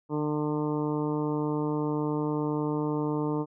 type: harmonic tone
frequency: 150.3 Hz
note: D3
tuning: 40 cents sharp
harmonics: 1 / 2 / 3 / 4 / 5 / 6 / 7 / 8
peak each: -32 / -29 / -32 / -42 / -45 / -38 / -41 / -46 dBFS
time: 0.09-3.46 s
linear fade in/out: 50 ms
effects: none